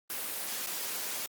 white noise with dropouts, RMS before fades -36 dBFS, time 0.1-1.26 s, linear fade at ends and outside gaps 0 ms, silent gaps 0.662-0.671 s, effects high-pass 200 Hz 12 dB/octave + Opus 32 kbps

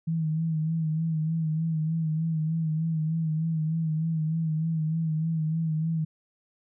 sine tone with vibrato, 159.7 Hz, D#3, 45 cents sharp, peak -24 dBFS, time 0.07-6.05 s, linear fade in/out 10 ms, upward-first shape sine, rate 3.3 Hz, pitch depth 50 cents each way, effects none

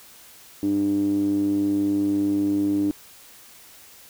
5% pulse tone with low-pass filter, 100 Hz, G2, 35 cents sharp, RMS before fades -22 dBFS, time 0.63-2.91 s, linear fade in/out 0 ms, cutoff 300 Hz, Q 9.3, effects white hiss -48 dBFS RMS until 4.09 s

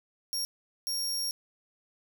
sawtooth tone bursts at uneven times, 5570 Hz, F8, 5 cents flat, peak -27 dBFS, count 2, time 0.33-0.45 / 0.87-1.31 s, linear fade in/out 0 ms, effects 9-bit

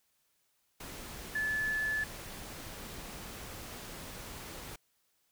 sine tone in noise, 1730 Hz, A6, 30 cents flat, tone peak -30 dBFS, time 1.35-2.04 s, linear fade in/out 5 ms, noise pink, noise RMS -45 dBFS, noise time 0.8-4.76 s, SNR +12 dB, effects white hiss -75 dBFS RMS until 5.31 s

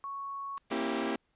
sine tone, 1108.7 Hz, C#6, in tune, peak -36 dBFS, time 0.04-0.58 s, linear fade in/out 0 ms
clicks, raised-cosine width 0.2 ms, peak -36 dBFS, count 2, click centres 0.575 / 0.579 s
white noise, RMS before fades -43 dBFS, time 0.7-1.11 s, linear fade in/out 5 ms
sawtooth chord, A# diminished seventh, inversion none, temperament equal with one note detuned, 233.1 / 271.3 / 329.6 / 392 Hz, A#3 / C#4 / E4 / G4, 0 / -37 / 0 / 0 cents, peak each -32 dBFS, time 0.71-1.16 s, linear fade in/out 5 ms
effects pink hiss -75 dBFS RMS until 1.35 s + resampled to 8000 Hz

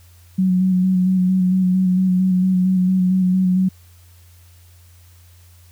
sine tone with vibrato, 185 Hz, F#3, in tune, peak -13 dBFS, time 0.38-3.69 s, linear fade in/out 10 ms, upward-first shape square, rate 4.4 Hz, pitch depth 21 cents each way, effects added 87 Hz sine -45 dBFS peak until 5.71 s + white hiss -54 dBFS RMS until 5.71 s

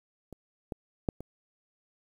clicks, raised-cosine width 2 ms, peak -30 / -21 / -14 / -27 dBFS, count 4, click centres 0.327 / 0.722 / 1.088 / 1.206 s, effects 9-bit

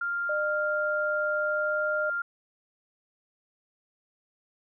sine tone, 1396.9 Hz, F6, in tune, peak -27 dBFS, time 0.01-2.22 s, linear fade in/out 5 ms
sine tone with pitch glide, 605 to 609.2 Hz, D#5 to D#5, -49 to -37 cents, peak -28 dBFS, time 0.29-2.1 s, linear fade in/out 5 ms, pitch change +12 cents, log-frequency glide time 1.36-1.86 s
effects none

